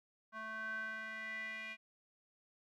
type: tone with band-pass filter sweep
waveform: square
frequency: 219.8 Hz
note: A3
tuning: 2 cents flat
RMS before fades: -44 dBFS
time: 0.32-1.77 s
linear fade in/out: 50 ms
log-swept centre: 1300 to 2300 Hz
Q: 7.6
effects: none